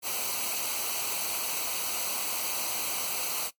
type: noise with comb filter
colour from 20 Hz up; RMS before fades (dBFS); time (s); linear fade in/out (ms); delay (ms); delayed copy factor
white; -31; 0.02-3.51; 50; 0.57; -0.7
effects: noise-tail reverb RT60 0.1 s tail -18 dB re dry + MP3 96 kbps